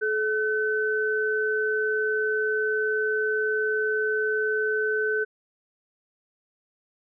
sine tone pair together, 430.3 / 1518 Hz, A4 / F#6, -39 / +44 cents, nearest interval octave + minor seventh, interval 2183 cents, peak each -25 dBFS, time 0.01-5.25 s, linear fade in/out 20 ms, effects none

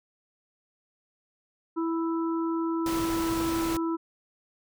harmonic tone, 329.6 Hz, E4, in tune, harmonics 1 / 3 / 4, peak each -26 / -36 / -38 dBFS, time 1.76-3.97 s, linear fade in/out 20 ms
pink noise, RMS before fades -35 dBFS, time 2.86-3.77 s, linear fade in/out 2 ms
effects none

